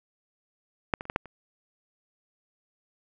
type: clicks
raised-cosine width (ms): 0.5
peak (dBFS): -8 / -20 / -29 / -15 / -9 / -30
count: 6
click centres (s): 0.938 / 1.009 / 1.054 / 1.099 / 1.161 / 1.257
effects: none